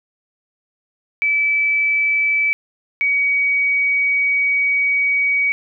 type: tone pair in turn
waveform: sine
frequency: 2306 / 2260 Hz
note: D7 / C#7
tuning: -32 / +33 cents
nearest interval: unison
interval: 35 cents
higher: first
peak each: -14 dBFS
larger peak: neither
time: 1.22-2.53 / 3.01-5.52 s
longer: second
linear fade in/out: 0 ms
effects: none